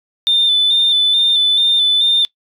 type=tone with vibrato; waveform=sine; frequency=3557 Hz; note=A7; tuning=18 cents sharp; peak=-9 dBFS; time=0.27-2.25 s; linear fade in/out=0 ms; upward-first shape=square; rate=2.3 Hz; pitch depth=26 cents each way; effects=noise-tail reverb RT60 0.1 s tail -22 dB re dry + tanh soft clip ceiling -6 dBFS